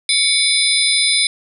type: tone cluster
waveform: sine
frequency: 2237 / 3553 / 4018 / 5040 / 9490 Hz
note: C#7 / A7 / B7 / D#8 / D9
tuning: +15 / +16 / +29 / +21 / +17 cents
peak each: -19 dBFS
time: 0.09-1.27 s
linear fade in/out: 2 ms
effects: none